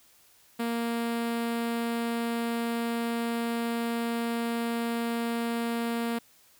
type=tone with notch filter; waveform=sawtooth; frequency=233.1 Hz; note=A#3; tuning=in tune; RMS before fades=-30 dBFS; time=0.59-6.19 s; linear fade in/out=10 ms; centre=6100 Hz; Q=1.7; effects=white hiss -60 dBFS RMS until 6.59 s